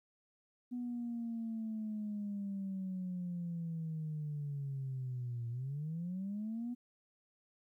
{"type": "linear two-way sweep", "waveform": "sine", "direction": "down then up", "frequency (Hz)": [246.9, 116.3, 246.9], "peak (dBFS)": -36, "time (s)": [0.71, 6.75], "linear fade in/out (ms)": 20, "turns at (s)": 5.49, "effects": ["tanh soft clip ceiling -33 dBFS", "13-bit"]}